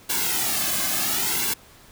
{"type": "noise with flanger", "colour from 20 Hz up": "white", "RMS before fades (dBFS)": -24, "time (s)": [0.09, 1.54], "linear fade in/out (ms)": 10, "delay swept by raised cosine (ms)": [1.6, 2.18], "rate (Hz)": 0.71, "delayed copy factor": -0.85, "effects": ["pink hiss -50 dBFS RMS until 1.91 s"]}